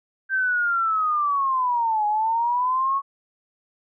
sine linear two-way sweep, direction down then up, 1570 to 830.6 to 1112 Hz, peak -19 dBFS, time 0.29-3.02 s, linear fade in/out 50 ms, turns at 2.06 s, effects none

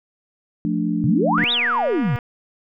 sine chord, D minor, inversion first, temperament equal, 174.61 / 220 / 293.7 Hz, F3 / A3 / D4, 0 / 0 / 0 cents, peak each -23 dBFS, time 0.65-1.44 s, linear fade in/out 0 ms
sine exponential two-way sweep, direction up then down, 113.7 to 3900 to 113.7 Hz, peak -17 dBFS, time 1.04-2.16 s, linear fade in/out 0 ms, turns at 1.52 s
click train, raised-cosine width 0.5 ms, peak -17 dBFS, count 195, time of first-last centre 1.38-2.188 s, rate 240 Hz
effects none

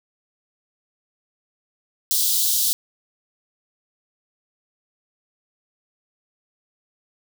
white high-pass noise, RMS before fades -20 dBFS, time 2.11-2.73 s, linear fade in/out 0 ms, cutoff 3400 Hz, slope 48 dB/octave, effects none

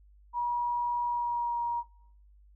sine tone with pitch glide, 961 to 947.8 Hz, B5 to A#5, -48 to +28 cents, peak -27 dBFS, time 0.33-1.84 s, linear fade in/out 50 ms, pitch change -24 cents, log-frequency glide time 1.05-1.58 s, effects noise-tail reverb RT60 0.6 s tail -19 dB re dry + added 50 Hz sine -55 dBFS peak until 2.55 s

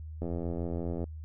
click train, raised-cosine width 2 ms, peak -22 dBFS, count 71, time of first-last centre 0.22-1.041 s, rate 85.3 Hz, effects added 78 Hz sine -39 dBFS peak until 1.24 s

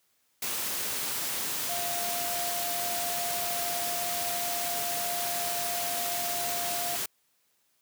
sine tone in noise, 699 Hz, F5, 1 cent sharp, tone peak -34 dBFS, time 1.69-6.96 s, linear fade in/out 5 ms, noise white, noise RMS -32 dBFS, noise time 0.42-7.06 s, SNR -5 dB, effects white hiss -71 dBFS RMS until 7.81 s + high-pass 100 Hz 12 dB/octave

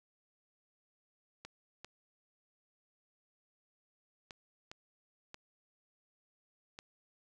clicks, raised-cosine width 0.2 ms, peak -29 dBFS, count 6, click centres 1.45 / 1.846 / 4.308 / 4.715 / 5.344 / 6.789 s, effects none

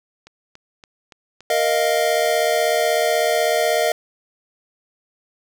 click train, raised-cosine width 0.2 ms, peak -25 dBFS, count 9, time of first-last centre 0.27-2.543 s, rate 3.52 Hz
square chord, Bb suspended fourth, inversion none, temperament equal, 466.2 / 622.3 / 698.5 Hz, Bb4 / Eb5 / F5, 0 / 0 / 0 cents, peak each -23 / -20 / -22 dBFS, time 1.5-3.92 s, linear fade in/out 2 ms
effects none

